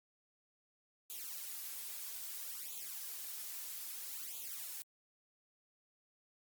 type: noise with flanger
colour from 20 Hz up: blue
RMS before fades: -45 dBFS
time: 1.1-4.82 s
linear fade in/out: 0 ms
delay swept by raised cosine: 0.28 to 5.08 ms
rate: 0.61 Hz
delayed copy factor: +0.8
effects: Opus 48 kbps